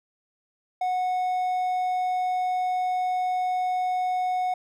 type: tone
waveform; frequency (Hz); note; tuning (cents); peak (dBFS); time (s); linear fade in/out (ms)
triangle; 734; F#5; -14; -21; 0.81-4.54; 5
effects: none